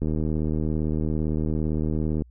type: click train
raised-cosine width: 3 ms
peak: -14 dBFS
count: 172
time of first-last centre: 0.02-2.221 s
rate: 77.7 Hz
effects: added 60 Hz sine -48 dBFS peak until 2.3 s